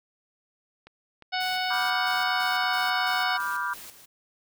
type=click train; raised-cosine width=0.3 ms; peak=-31 dBFS; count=6; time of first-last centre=0.87-2.637 s; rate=2.83 Hz
type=harmonic tone; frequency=740 Hz; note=F#5; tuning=in tune; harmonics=1 / 2 / 3 / 4 / 5 / 6 / 7; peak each=-29 / -32 / -34 / -35 / -36 / -37 / -37 dBFS; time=1.32-3.38 s; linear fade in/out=20 ms
type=noise with tremolo; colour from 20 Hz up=white; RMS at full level=-43 dBFS; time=1.4-4.06 s; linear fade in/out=10 ms; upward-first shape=square; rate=3 Hz; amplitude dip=60%
type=chord; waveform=sine; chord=G dominant seventh; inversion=first; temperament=just; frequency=980 / 1176 / 1411.2 / 1568 Hz; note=B5 / D6 / F6 / G6; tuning=-14 / +2 / +18 / 0 cents; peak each=-32 dBFS; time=1.7-3.74 s; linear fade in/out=10 ms
effects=none